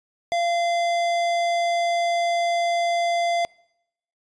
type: tone with tanh clipping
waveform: sine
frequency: 688 Hz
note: F5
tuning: 26 cents flat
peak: -22 dBFS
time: 0.32-3.45 s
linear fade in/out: 0 ms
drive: 18 dB
effects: noise-tail reverb RT60 0.8 s tail -25 dB re dry + resampled to 22050 Hz